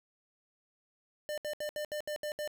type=tone bursts; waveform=square; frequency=599 Hz; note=D5; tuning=34 cents sharp; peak=-35 dBFS; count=8; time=1.29-2.476 s; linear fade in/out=0 ms; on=87 ms; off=70 ms; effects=none